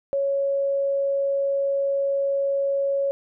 sine tone, 554.4 Hz, C#5, in tune, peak -20 dBFS, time 0.13-3.11 s, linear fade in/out 0 ms, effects none

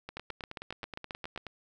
two click trains, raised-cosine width 0.3 ms, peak -22 / -24 dBFS, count 10 / 14, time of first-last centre 0.17-1.376 / 0.09-1.467 s, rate 7.46 / 9.44 Hz, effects none

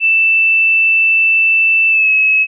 sine tone with pitch glide, 2654 to 2574 Hz, E7 to E7, +11 to -42 cents, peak -8 dBFS, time 0-2.47 s, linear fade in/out 50 ms, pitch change -53 cents, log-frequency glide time 1.89-2.1 s, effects none

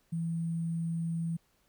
sine tone with sample-and-hold, 166.1 Hz, E3, 13 cents sharp, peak -30 dBFS, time 0.12-1.37 s, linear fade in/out 10 ms, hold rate 8820 Hz, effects pink hiss -71 dBFS RMS until 1.68 s

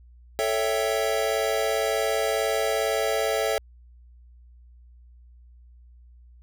square chord, A dominant seventh, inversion none, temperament equal with one note detuned, 440 / 557.3 / 659.3 / 784 Hz, A4 / C#5 / E5 / G5, 0 / +9 / 0 / 0 cents, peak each -28 / -29 / -28 / -33 dBFS, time 0.39-3.58 s, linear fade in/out 0 ms, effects added 60 Hz sine -48 dBFS peak until 6.42 s

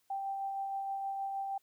sine tone with tremolo, 784 Hz, G5, in tune, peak -33 dBFS, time 0.1-1.58 s, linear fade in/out 5 ms, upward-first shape sine, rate 6.4 Hz, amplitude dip 25%, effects white hiss -74 dBFS RMS until 1.62 s

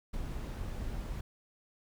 brown noise with ADSR envelope, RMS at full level -35 dBFS, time 0.13-1.21 s, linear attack 12 ms, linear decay 13 ms, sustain -3 dB, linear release 4 ms, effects none

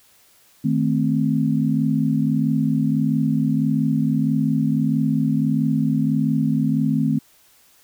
sine chord, A diminished, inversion second, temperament equal, 155.56 / 220 / 261.6 Hz, Eb3 / A3 / C4, 0 / 0 / 0 cents, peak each -21 dBFS, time 0.64-7.19 s, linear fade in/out 10 ms, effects white hiss -55 dBFS RMS until 7.83 s

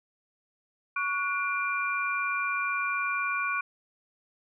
sine tone cluster, 1121 / 1460 / 2384 Hz, C#6 / F#6 / D7, +19 / -24 / +25 cents, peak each -31 dBFS, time 0.96-3.61 s, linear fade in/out 5 ms, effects none

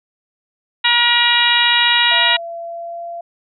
harmonic tone, 477.2 Hz, A#4, 41 cents sharp, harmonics 2 / 3 / 4 / 5 / 6 / 7 / 8, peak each -20 / -22 / -17 / -21 / -17 / -22 / -17 dBFS, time 0.84-2.37 s, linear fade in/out 10 ms
sine tone with pitch glide, 677 to 684.5 Hz, E5 to F5, +46 to -35 cents, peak -25 dBFS, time 2.11-3.21 s, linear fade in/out 5 ms, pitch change +19 cents, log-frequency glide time 2.62-3.05 s
effects none

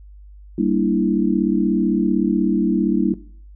sine chord, E half-diminished seventh, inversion first, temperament equal, 196 / 233.1 / 293.7 / 329.6 Hz, G3 / Bb3 / D4 / E4, 0 / 0 / 0 / 0 cents, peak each -21 dBFS, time 0.58-3.14 s, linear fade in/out 5 ms, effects noise-tail reverb RT60 0.5 s tail -18 dB re dry + added 50 Hz sine -39 dBFS peak until 3.55 s

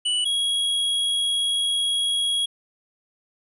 square tone pair in turn, 2960 / 3313 Hz, F#7 / G#7, 0 / -5 cents, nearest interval major second, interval 195 cents, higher second, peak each -21 dBFS, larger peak neither, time 0.05-0.25 / 0.25-2.46 s, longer second, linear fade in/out 10 ms, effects resampled to 24000 Hz

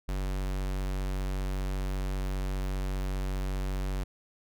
square tone, 47.44 Hz, F#1, 44 cents sharp, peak -30 dBFS, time 0.08-4.04 s, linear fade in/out 10 ms, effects none

